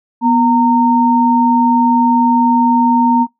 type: tone pair together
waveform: sine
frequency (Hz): 244.2 / 920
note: B3 / A#5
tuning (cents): -19 / -23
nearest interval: octave + major seventh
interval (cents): 2296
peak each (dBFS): -11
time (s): 0.21-3.27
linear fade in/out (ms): 50
effects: noise-tail reverb RT60 0.2 s tail -23 dB re dry